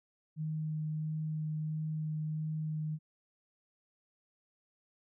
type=tone with vibrato; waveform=sine; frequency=155.2 Hz; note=D#3; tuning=4 cents flat; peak=-33 dBFS; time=0.36-2.99 s; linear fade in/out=50 ms; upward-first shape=sine; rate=1.5 Hz; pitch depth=9 cents each way; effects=none